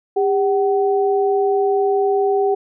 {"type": "tone pair together", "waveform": "sine", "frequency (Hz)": [400.5, 756], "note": ["G4", "F#5"], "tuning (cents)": [37, 37], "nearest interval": "major seventh", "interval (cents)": 1100, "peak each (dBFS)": [-15, -20], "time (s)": [0.16, 2.55], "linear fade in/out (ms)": 10, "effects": []}